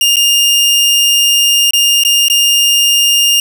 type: tone with dropouts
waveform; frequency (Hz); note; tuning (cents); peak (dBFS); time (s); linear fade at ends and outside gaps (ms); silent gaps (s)
sawtooth; 2820; F7; +16; -4; 0.01-3.4; 2; 0.159-0.167 / 1.708-1.734 / 2.036-2.049 / 2.284-2.299
effects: none